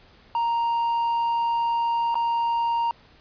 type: tone with dropouts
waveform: triangle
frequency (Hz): 932.3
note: A#5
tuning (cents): 0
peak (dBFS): -19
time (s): 0.35-2.91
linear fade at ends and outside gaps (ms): 1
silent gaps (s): 2.144-2.154
effects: pink hiss -54 dBFS RMS until 3.2 s + resampled to 11025 Hz